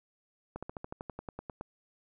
slowing click train, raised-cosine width 1 ms, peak -25 dBFS, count 13, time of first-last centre 0.56-1.611 s, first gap 66 ms, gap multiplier 1.05, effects none

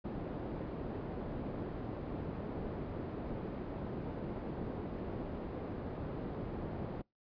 white low-pass noise, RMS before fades -41 dBFS, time 0.04-7.02 s, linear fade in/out 10 ms, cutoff 400 Hz, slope 12 dB/octave, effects noise-tail reverb RT60 0.2 s tail -25 dB re dry + resampled to 11025 Hz

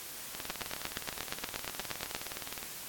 two click trains, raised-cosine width 0.2 ms, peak -21 / -16 dBFS, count 45 / 15, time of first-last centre 0.35-2.63 / 0.5-2.149 s, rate 19.3 / 8.49 Hz, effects white hiss -44 dBFS RMS until 2.88 s + AAC 64 kbps

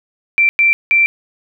sine tone bursts at uneven times, 2349 Hz, D7, in tune, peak -8 dBFS, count 3, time 0.38-0.49 / 0.59-0.73 / 0.91-1.06 s, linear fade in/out 0 ms, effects none

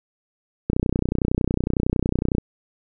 click train, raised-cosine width 3 ms, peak -7 dBFS, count 53, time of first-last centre 0.7-2.383 s, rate 30.9 Hz, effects none

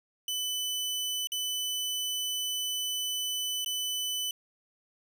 sawtooth tone with dropouts, 3000 Hz, F#7, 23 cents sharp, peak -27 dBFS, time 0.28-4.31 s, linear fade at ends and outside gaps 2 ms, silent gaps 1.272-1.319 / 3.647-3.66 s, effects none

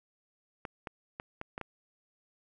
clicks, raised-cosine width 0.5 ms, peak -23 dBFS, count 6, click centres 0.652 / 0.872 / 1.199 / 1.414 / 1.579 / 1.613 s, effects none

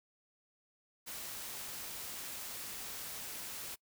white noise, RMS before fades -44 dBFS, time 1.06-3.76 s, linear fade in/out 20 ms, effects noise-tail reverb RT60 0.1 s tail -24 dB re dry

